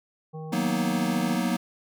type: harmonic tone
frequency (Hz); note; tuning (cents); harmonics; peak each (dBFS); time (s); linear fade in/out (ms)
157.3; D#3; +19; 1 / 3 / 5 / 7; -35 / -40 / -44 / -52; 0.33-1.37; 20
type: chord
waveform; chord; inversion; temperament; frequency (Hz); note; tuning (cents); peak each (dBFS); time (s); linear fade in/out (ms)
square; B major seventh; second; equal with one note detuned; 185 / 233.1 / 246.9 / 314.2; F#3 / A#3 / B3 / D#4; 0 / 0 / 0 / +17; -29 / -29 / -31 / -33; 0.52-1.57; 10
effects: none